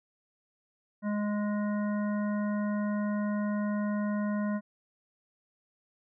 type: harmonic tone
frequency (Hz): 207.7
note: G#3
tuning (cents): 0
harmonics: 1 / 3 / 5 / 7 / 9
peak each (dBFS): -28 / -38 / -42 / -45 / -47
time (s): 1.02-4.61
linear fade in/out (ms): 50
effects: none